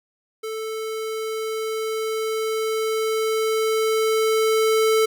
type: tone with level ramp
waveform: square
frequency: 440 Hz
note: A4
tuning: in tune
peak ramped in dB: -28 to -16 dBFS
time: 0.43-5.06 s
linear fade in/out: 10 ms
effects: none